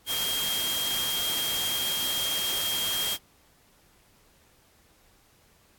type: tone in noise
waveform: sine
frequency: 3227 Hz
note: G7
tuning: 50 cents sharp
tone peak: -28 dBFS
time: 0.06-3.18 s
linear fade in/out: 50 ms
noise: white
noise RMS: -31 dBFS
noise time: 0.06-3.18 s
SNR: 0 dB
effects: pink hiss -61 dBFS RMS until 5.78 s + AAC 64 kbps